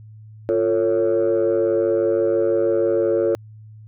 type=chord; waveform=sine; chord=F augmented; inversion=none; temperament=equal with one note detuned; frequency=349.2 / 448.5 / 554.4 Hz; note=F4 / A4 / C#5; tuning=0 / +33 / 0 cents; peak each=-19 dBFS; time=0.49-3.35 s; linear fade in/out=0 ms; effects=tanh soft clip ceiling -11 dBFS + added 108 Hz sine -39 dBFS peak until 3.87 s